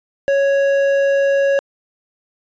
sine tone with hard clipping, 554.4 Hz, C#5, in tune, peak -14 dBFS, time 0.28-1.59 s, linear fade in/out 0 ms, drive 8 dB, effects resampled to 16000 Hz

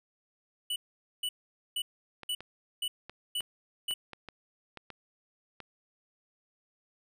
square tone bursts, 2961 Hz, F#7, 1 cent sharp, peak -31 dBFS, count 7, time 0.7-3.94 s, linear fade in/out 5 ms, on 60 ms, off 470 ms
clicks, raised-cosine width 0.3 ms, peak -27 dBFS, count 10, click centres 2.233 / 2.406 / 3.096 / 3.406 / 3.91 / 4.133 / 4.287 / 4.773 / 4.903 / 5.603 s
effects none

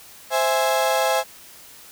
35% pulse chord, C augmented, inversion none, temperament equal, 523.3 / 659.3 / 830.6 Hz, C5 / E5 / G#5, 0 / 0 / 0 cents, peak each -21 dBFS, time 0.3-1.24 s, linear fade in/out 50 ms, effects white hiss -45 dBFS RMS until 1.91 s

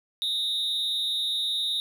triangle tone with amplitude modulation, 3732 Hz, A#7, 1 cent sharp, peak -20 dBFS, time 0.22-1.8 s, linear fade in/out 0 ms, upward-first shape sine, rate 239 Hz, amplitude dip 80%, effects none

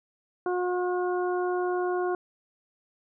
harmonic tone, 360.2 Hz, F#4, 46 cents flat, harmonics 1 / 2 / 3 / 4, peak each -26 / -32 / -36 / -38 dBFS, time 0.46-2.15 s, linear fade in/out 2 ms, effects none

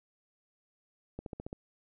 accelerating click train, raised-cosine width 2 ms, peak -26 dBFS, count 6, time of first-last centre 1.19-1.529 s, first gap 72 ms, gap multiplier 0.97, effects none

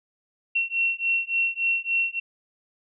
sine beating tone pair, 2721 / 2724.5 Hz, F7 / F7, -46 / -44 cents, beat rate 3.5 Hz, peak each -25 dBFS, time 0.55-2.2 s, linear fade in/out 10 ms, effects none

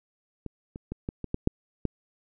clicks, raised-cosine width 3 ms, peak -22 / -25 / -20 / -18 / -20 / -14 / -8 / -13 dBFS, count 8, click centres 0.463 / 0.759 / 0.92 / 1.089 / 1.243 / 1.344 / 1.474 / 1.853 s, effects none

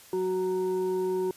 sine tone with frequency modulation, 371.3 Hz, F#4, 6 cents sharp, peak -25 dBFS, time 0.13-1.31 s, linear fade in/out 2 ms, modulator 556 Hz, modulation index 0.46, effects white hiss -52 dBFS RMS until 1.36 s + resampled to 32000 Hz

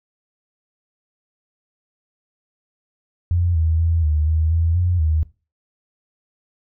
sine tone with pitch steps, 87.1 / 80.6 / 82.9 / 76.2 / 79.4 / 82.7 / 88.8 / 78.5 Hz, F2 / E2 / E2 / D#2 / D#2 / E2 / F2 / D#2, -4 / -38 / +10 / -36 / +36 / +6 / +29 / +16 cents, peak -15 dBFS, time 3.31-5.23 s, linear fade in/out 0 ms, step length 240 ms, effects noise-tail reverb RT60 0.3 s tail -19 dB re dry

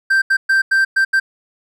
triangle tone bursts at uneven times, 1568 Hz, G6, in tune, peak -9 dBFS, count 6, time 0.1-0.22 / 0.3-0.37 / 0.49-0.62 / 0.71-0.85 / 0.96-1.05 / 1.13-1.2 s, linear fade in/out 10 ms, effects none

